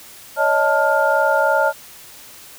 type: tone cluster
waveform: sine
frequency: 562 / 625 / 883 / 1408 Hz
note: C#5 / D#5 / A5 / F6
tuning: +24 / +8 / +6 / +14 cents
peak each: -19 dBFS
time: 0.36-1.73 s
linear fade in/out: 50 ms
effects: white hiss -41 dBFS RMS until 2.58 s